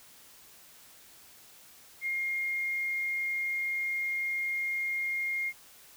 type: tone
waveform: sine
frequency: 2131 Hz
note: C7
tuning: 31 cents sharp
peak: -29 dBFS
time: 2.01-5.53 s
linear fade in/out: 50 ms
effects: white hiss -55 dBFS RMS until 5.96 s